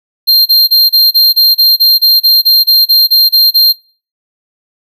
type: tone bursts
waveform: square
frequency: 4186 Hz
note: C8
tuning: in tune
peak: -4 dBFS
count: 16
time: 0.27-3.73 s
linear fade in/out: 20 ms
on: 190 ms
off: 28 ms
effects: noise-tail reverb RT60 0.4 s tail -24 dB re dry